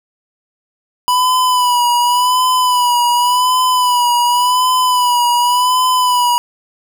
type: tone with vibrato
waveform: square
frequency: 987.8 Hz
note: B5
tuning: in tune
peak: -11 dBFS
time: 1.08-6.38 s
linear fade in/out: 0 ms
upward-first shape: sine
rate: 0.89 Hz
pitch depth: 45 cents each way
effects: none